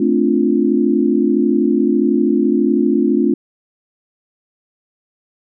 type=chord; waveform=sine; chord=D minor seventh; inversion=second; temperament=equal; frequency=220 / 261.6 / 293.7 / 349.2 Hz; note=A3 / C4 / D4 / F4; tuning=0 / 0 / 0 / 0 cents; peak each=-17 dBFS; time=0-3.34 s; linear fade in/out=5 ms; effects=none